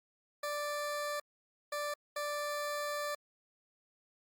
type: tone bursts at uneven times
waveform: 20% pulse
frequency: 587.3 Hz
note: D5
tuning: in tune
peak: -30 dBFS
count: 3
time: 0.43-1.2 / 1.72-1.94 / 2.16-3.15 s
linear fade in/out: 5 ms
effects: Opus 48 kbps